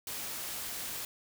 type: noise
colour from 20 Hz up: white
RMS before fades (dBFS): -39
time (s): 0.07-1.05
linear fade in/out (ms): 2
effects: none